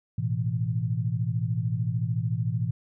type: chord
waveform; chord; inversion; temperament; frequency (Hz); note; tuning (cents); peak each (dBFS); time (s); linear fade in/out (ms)
sine; A suspended second; none; equal; 110 / 123.47 / 164.81; A2 / B2 / E3; 0 / 0 / 0; -28 / -28 / -31; 0.18-2.71; 5
effects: none